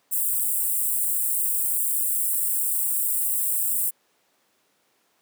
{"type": "high-pass noise", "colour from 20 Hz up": "white", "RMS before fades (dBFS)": -24, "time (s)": [0.11, 3.91], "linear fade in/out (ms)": 20, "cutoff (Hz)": 7800, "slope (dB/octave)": 96, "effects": ["pink hiss -66 dBFS RMS until 5.21 s", "high-pass 300 Hz 12 dB/octave"]}